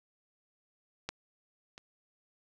clicks, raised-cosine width 0.2 ms, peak -18 / -30 dBFS, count 2, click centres 1.09 / 1.779 s, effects none

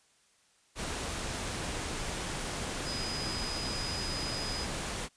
sine tone in noise, 4978 Hz, D#8, in tune, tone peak -37 dBFS, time 2.84-4.67 s, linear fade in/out 50 ms, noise pink, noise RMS -36 dBFS, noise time 0.75-5.09 s, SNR -4 dB, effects white hiss -67 dBFS RMS until 5.16 s + resampled to 22050 Hz

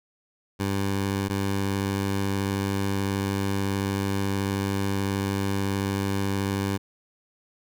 15% pulse tone pair in turn, 98.5 / 98.5 Hz, G2 / G2, +9 / +9 cents, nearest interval unison, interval 0 cents, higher neither, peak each -18 dBFS, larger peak neither, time 0.59-1.29 / 1.29-6.78 s, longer second, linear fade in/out 20 ms, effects none

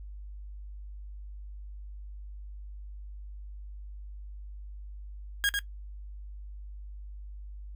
30% pulse tone with echo, 1633 Hz, G#6, 30 cents flat, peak -21 dBFS, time 5.44-5.49 s, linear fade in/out 0 ms, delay 100 ms, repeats 1, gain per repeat -4 dB, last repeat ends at 5.59 s, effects noise-tail reverb RT60 0.1 s tail -17 dB re dry + added 50 Hz sine -40 dBFS peak until 7.75 s

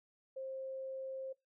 sine tone, 530 Hz, C5, 22 cents sharp, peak -40 dBFS, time 0.36-1.33 s, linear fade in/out 10 ms, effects noise-tail reverb RT60 0.2 s tail -23 dB re dry

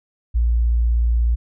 sine tone, 58.2 Hz, A#1, 2 cents flat, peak -14 dBFS, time 0.34-1.36 s, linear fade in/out 20 ms, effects none

